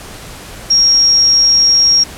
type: tone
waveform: sine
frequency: 5588 Hz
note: F8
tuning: in tune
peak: -6 dBFS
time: 0.7-2.04 s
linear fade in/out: 10 ms
effects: pink hiss -31 dBFS RMS until 2.17 s + low-pass 12000 Hz 12 dB/octave